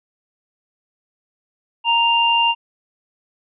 sine tone pair together, 931.8 / 2794 Hz, A#5 / F7, -1 / 0 cents, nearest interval octave + perfect fifth, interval 1901 cents, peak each -16 dBFS, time 1.84-2.55 s, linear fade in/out 50 ms, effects none

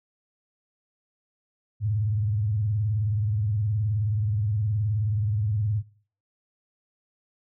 sine tone with vibrato, 105.5 Hz, G#2, 28 cents sharp, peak -22 dBFS, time 1.8-5.83 s, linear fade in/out 50 ms, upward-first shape sine, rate 19 Hz, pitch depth 140 cents each way, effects noise-tail reverb RT60 0.5 s tail -23 dB re dry

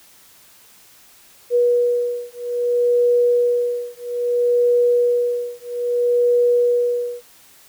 sine beating tone pair, 483.7 / 484.31 Hz, B4 / B4, -36 / -34 cents, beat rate 0.61 Hz, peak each -18 dBFS, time 1.5-7.23 s, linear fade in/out 50 ms, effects white hiss -49 dBFS RMS until 7.68 s

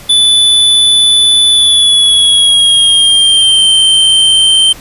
square tone with pitch glide, 3484 to 3122 Hz, A7 to G7, -18 to -8 cents, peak -5 dBFS, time 0.09-4.73 s, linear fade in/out 10 ms, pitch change -190 cents, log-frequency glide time 1.5-3.64 s, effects pink hiss -33 dBFS RMS until 4.8 s + resampled to 32000 Hz

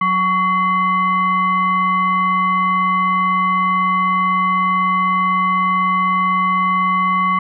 sine tone with frequency modulation, 1121 Hz, C#6, 19 cents sharp, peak -13 dBFS, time 0.01-7.39 s, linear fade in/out 5 ms, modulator 938 Hz, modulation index 0.66, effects none

